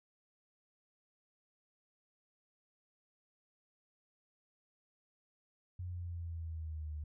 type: exponential sweep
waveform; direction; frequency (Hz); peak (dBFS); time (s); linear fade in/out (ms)
sine; down; 90.7 to 74.7; -39; 5.79-7.04; 5
effects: none